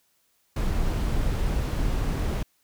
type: noise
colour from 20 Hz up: brown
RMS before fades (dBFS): -25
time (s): 0.56-2.43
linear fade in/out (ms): 5
effects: white hiss -68 dBFS RMS until 2.63 s